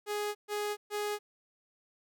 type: tone bursts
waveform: sawtooth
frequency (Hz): 416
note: G#4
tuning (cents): +3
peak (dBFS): -28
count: 3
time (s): 0.06-1.19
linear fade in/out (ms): 50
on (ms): 290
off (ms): 130
effects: none